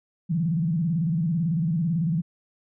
sine tone with vibrato, 164.81 Hz, E3, in tune, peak -21 dBFS, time 0.29-2.22 s, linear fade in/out 20 ms, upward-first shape square, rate 18 Hz, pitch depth 130 cents each way, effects none

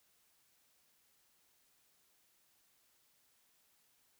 silence, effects white hiss -73 dBFS RMS until 4.19 s

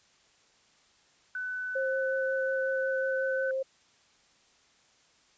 sine tone with pitch glide, 1500 to 1510.4 Hz, F#6 to F#6, +23 to +35 cents, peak -32 dBFS, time 1.35-3.51 s, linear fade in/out 2 ms, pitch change +12 cents, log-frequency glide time 2.75-3.35 s
sine tone with vibrato, 530 Hz, C5, 22 cents sharp, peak -28 dBFS, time 1.75-3.63 s, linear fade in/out 10 ms, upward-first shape sine, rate 5.5 Hz, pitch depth 10 cents each way
effects white hiss -64 dBFS RMS until 5.37 s + resampled to 16000 Hz

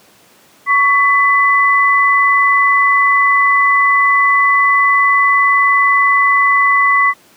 sine tone pair together, 1120 / 1999.7 Hz, C#6 / B6, +18 / +21 cents, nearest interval minor seventh, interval 1003 cents, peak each -11 dBFS, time 0.66-7.14 s, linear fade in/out 50 ms, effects pink hiss -47 dBFS RMS until 7.36 s + high-pass 200 Hz 12 dB/octave

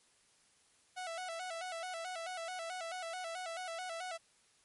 sawtooth tone with vibrato, 698.5 Hz, F5, in tune, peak -36 dBFS, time 0.96-4.18 s, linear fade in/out 20 ms, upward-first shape square, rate 4.6 Hz, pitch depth 92 cents each way, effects white hiss -69 dBFS RMS until 4.64 s + MP3 48 kbps

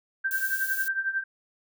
sine tone with tremolo, 1568 Hz, G6, in tune, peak -22 dBFS, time 0.24-1.24 s, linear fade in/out 10 ms, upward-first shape triangle, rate 11 Hz, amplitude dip 85%
violet noise, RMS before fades -34 dBFS, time 0.31-0.88 s, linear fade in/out 0 ms
effects none

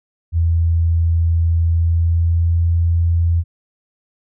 sine tone with pitch glide, 83.3 to 84.46 Hz, E2 to E2, +19 to +43 cents, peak -12 dBFS, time 0.32-3.44 s, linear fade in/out 50 ms, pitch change +24 cents, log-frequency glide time 1.65-2.65 s, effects none

